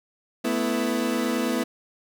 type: chord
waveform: 30% pulse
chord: A suspended second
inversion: none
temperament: equal with one note detuned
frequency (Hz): 220 / 249.1 / 329.6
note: A3 / B3 / E4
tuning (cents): 0 / +15 / 0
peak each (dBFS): -26 / -23 / -26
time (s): 0.44-1.64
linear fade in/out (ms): 10
effects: none